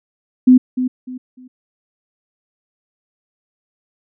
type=tone with echo; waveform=sine; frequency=253.7 Hz; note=B3; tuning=47 cents sharp; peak=-4 dBFS; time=0.47-0.58 s; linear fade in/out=10 ms; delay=300 ms; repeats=3; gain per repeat=-11 dB; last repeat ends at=1.48 s; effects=none